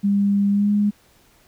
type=tone with pitch glide; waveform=sine; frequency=200.8 to 206.2 Hz; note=G3 to G#3; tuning=+42 to -12 cents; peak=-15 dBFS; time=0.03-0.91 s; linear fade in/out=20 ms; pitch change=+46 cents; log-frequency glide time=0.5-0.71 s; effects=pink hiss -56 dBFS RMS until 1.47 s